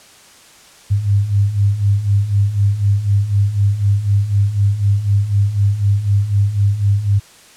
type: beating tone pair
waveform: sine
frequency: 98.2 / 102.2 Hz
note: G2 / G#2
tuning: +4 / -27 cents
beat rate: 4 Hz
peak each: -18 / -13 dBFS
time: 0.9-7.2 s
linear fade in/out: 20 ms
effects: white hiss -44 dBFS RMS until 7.56 s + low-pass 9000 Hz 12 dB/octave